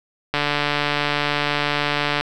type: click train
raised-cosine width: 0.3 ms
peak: -4 dBFS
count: 274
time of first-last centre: 0.34-2.21 s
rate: 146 Hz
effects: none